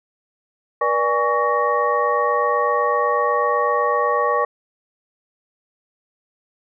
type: tone cluster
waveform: sine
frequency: 482 / 590 / 824 / 1123 / 1861 Hz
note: B4 / D5 / G#5 / C#6 / A#6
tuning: -42 / +8 / -14 / +22 / -3 cents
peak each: -22 / -23 / -26 / -19 / -28 dBFS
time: 0.81-4.45 s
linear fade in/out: 5 ms
effects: none